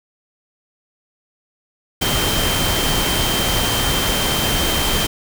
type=tone in noise; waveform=sine; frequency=3136 Hz; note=G7; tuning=in tune; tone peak=-23 dBFS; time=2.01-5.07 s; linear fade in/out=10 ms; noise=pink; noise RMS=-19 dBFS; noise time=2.01-5.07 s; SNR=-7 dB; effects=none